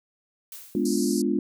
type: noise with exponential decay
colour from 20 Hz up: blue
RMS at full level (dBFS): -38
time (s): 0.52-1.12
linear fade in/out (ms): 2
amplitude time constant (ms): 130
type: chord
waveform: sine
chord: G# diminished seventh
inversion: none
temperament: equal with one note detuned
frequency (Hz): 207.7 / 246.9 / 291.1 / 349.2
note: G#3 / B3 / D4 / F4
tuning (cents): 0 / 0 / -15 / 0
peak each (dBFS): -27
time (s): 0.75-1.39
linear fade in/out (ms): 2
type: band-pass noise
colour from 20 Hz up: pink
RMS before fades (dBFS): -35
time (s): 0.85-1.22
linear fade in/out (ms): 5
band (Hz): 4400 to 12000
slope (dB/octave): 96
effects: none